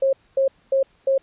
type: tone bursts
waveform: sine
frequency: 539 Hz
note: C#5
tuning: 49 cents flat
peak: -15 dBFS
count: 4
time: 0.02-1.18 s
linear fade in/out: 5 ms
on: 110 ms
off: 240 ms
effects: pink hiss -60 dBFS RMS until 1.22 s + resampled to 8000 Hz

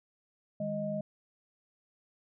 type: tone cluster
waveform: sine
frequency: 156 / 205.4 / 622 Hz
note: D#3 / G#3 / D#5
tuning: +5 / -19 / -1 cents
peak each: -40 / -36 / -34 dBFS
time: 0.6-1.01 s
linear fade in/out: 5 ms
effects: none

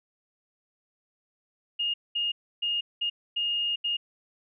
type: tone bursts at uneven times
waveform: sine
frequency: 2844 Hz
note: F7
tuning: 31 cents sharp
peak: -25 dBFS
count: 6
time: 1.79-1.94 / 2.15-2.32 / 2.62-2.81 / 3.01-3.1 / 3.36-3.76 / 3.84-3.97 s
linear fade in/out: 10 ms
effects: none

